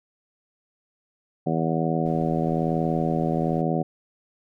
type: harmonic tone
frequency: 81.1 Hz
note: E2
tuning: 28 cents flat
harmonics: 2 / 3 / 4 / 5 / 6 / 7 / 8 / 9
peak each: -25 / -28 / -30 / -31 / -34 / -31 / -36 / -30 dBFS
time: 1.46-3.83 s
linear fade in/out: 10 ms
type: noise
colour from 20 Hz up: brown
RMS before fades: -44 dBFS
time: 2.05-3.62 s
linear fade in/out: 10 ms
effects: none